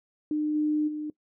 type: tone with level steps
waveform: sine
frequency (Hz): 302.6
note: D#4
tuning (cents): -48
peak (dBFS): -24 / -22 / -30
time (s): 0.31-1.1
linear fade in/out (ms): 2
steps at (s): 0.54 / 0.87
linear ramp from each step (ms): 20
effects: noise-tail reverb RT60 0.1 s tail -21 dB re dry